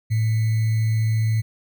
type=tone with sample-and-hold; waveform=sine; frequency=110.7 Hz; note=A2; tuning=11 cents sharp; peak=-17 dBFS; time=0.1-1.42 s; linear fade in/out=20 ms; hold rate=2100 Hz; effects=none